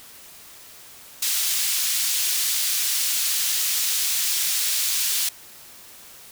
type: high-pass noise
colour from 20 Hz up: pink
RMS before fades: -23 dBFS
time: 1.22-5.29 s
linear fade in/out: 5 ms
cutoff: 3900 Hz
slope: 12 dB/octave
effects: white hiss -45 dBFS RMS until 6.31 s